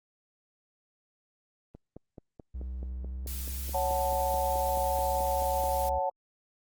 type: click train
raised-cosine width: 2 ms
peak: -31 dBFS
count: 19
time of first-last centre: 1.75-5.638 s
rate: 4.63 Hz
type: tone with pitch glide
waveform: triangle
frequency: 63.1 to 67.24 Hz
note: B1 to C2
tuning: +38 to +48 cents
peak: -32 dBFS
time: 2.54-5.99 s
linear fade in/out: 10 ms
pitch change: +110 cents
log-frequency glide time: 2.99-3.83 s
type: noise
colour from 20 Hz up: blue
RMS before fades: -40 dBFS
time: 3.27-5.89 s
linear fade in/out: 2 ms
type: chord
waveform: sine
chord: F# minor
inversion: second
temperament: equal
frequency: 554.4 / 740 / 880 Hz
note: C#5 / F#5 / A5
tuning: 0 / 0 / 0 cents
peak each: -31 dBFS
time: 3.74-6.1 s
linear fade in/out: 10 ms
effects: Opus 24 kbps